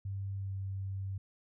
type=tone with pitch glide; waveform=sine; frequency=98 to 96.82 Hz; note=G2 to G2; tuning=0 to -21 cents; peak=-35 dBFS; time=0.05-1.18 s; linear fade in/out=5 ms; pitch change=-21 cents; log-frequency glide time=0.37-0.52 s; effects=none